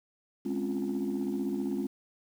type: chord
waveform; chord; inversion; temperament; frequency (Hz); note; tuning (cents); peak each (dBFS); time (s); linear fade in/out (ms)
sine; Db major seventh; second; equal; 207.7 / 261.6 / 277.2 / 349.2; Ab3 / C4 / Db4 / F4; 0 / 0 / 0 / 0; -33 / -34 / -33 / -34; 0.45-1.87; 10
effects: tanh soft clip ceiling -24 dBFS + 9-bit